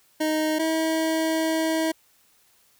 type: tone pair in turn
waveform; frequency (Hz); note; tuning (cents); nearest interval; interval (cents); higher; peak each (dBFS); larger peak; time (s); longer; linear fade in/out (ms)
25% pulse; 311.1 / 320.8; D#4 / E4; 0 / -47; minor second; 53; second; -18; neither; 0.2-0.59 / 0.59-1.92; second; 10
effects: white hiss -61 dBFS RMS until 2.79 s